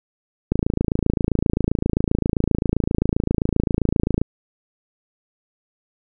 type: click train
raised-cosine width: 3 ms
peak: -5 dBFS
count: 103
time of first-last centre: 0.52-4.216 s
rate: 27.6 Hz
effects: none